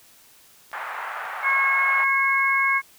clicks, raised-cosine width 0.2 ms, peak -28 dBFS, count 3, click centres 0.716 / 1.254 / 1.504 s
white band-pass noise, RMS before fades -32 dBFS, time 0.73-2.04 s, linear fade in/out 0 ms, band 740 to 1700 Hz, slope 24 dB/octave
harmonic tone, 545 Hz, C#5, 29 cents flat, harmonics 2 / 3 / 4, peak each -23 / -25 / -20 dBFS, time 1.42-2.82 s, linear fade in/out 50 ms
effects white hiss -53 dBFS RMS until 2.98 s

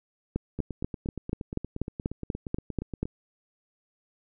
two click trains, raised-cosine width 3 ms, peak -21 / -14 dBFS, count 22 / 12, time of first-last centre 0.59-3.055 / 0.36-3.03 s, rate 8.52 / 4.12 Hz, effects none

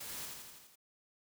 white noise with echo, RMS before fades -45 dBFS, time 0-0.26 s, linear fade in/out 10 ms, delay 83 ms, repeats 6, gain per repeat -3 dB, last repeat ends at 0.758 s, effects none

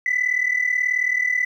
sine tone pair together, 1975.5 / 2014 Hz, B6 / B6, 0 / +33 cents, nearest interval unison, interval 33 cents, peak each -20 dBFS, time 0.06-1.45 s, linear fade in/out 2 ms, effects tanh soft clip ceiling -13 dBFS + 9-bit

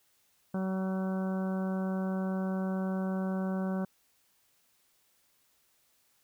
harmonic tone with a mistuned harmonic, 189 Hz, F#3, 37 cents sharp, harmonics 1 / 2 / 3 / 4 / 5 / 6 / 7 / 8, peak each -30 / -41 / -40 / -45 / -49 / -49 / -51 / -49 dBFS, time 0.54-3.85 s, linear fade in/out 5 ms, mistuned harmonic 7, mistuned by +20 cents, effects white hiss -70 dBFS RMS until 6.23 s

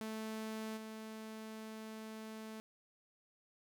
sawtooth tone with level steps, 219.2 Hz, A3, 6 cents flat, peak -37 / -42 dBFS, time 0.01-2.6 s, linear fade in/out 0 ms, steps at 0.76 s, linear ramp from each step 20 ms, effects none

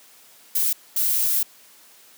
violet noise bursts at uneven times, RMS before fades -21 dBFS, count 2, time 0.55-0.73 / 0.96-1.43 s, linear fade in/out 5 ms, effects white hiss -51 dBFS RMS until 2.17 s + high-pass 200 Hz 12 dB/octave

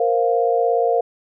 sine chord, Bb suspended second, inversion none, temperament equal, 466.2 / 523.3 / 698.5 Hz, Bb4 / C5 / F5, 0 / 0 / 0 cents, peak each -18 / -22 / -19 dBFS, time 0-1.01 s, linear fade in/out 5 ms, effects none

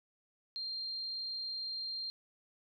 sine tone, 4187 Hz, C8, in tune, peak -37 dBFS, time 0.56-2.1 s, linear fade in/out 0 ms, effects none

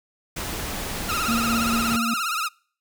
pink noise, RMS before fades -30 dBFS, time 0.36-1.97 s, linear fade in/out 10 ms
sawtooth tone with vibrato, 1318.5 Hz, E6, in tune, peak -20 dBFS, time 1.08-2.49 s, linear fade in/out 20 ms, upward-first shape triangle, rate 17 Hz, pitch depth 140 cents each way
triangle tone with tremolo, 230.9 Hz, A#3, 16 cents flat, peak -19 dBFS, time 1.28-2.14 s, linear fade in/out 5 ms, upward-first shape sine, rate 4.8 Hz, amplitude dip 35%
effects noise-tail reverb RT60 0.5 s tail -26 dB re dry

